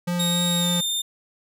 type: tone with vibrato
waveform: square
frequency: 174.61 Hz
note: F3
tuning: in tune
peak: -23 dBFS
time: 0.07-0.81 s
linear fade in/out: 10 ms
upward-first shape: triangle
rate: 3.5 Hz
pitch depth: 14 cents each way
type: tone with pitch glide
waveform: sawtooth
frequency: 3729 to 3614 Hz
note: A#7 to A7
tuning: 0 to +46 cents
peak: -20 dBFS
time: 0.19-1.02 s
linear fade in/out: 10 ms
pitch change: -54 cents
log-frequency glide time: 0.59-0.67 s
effects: none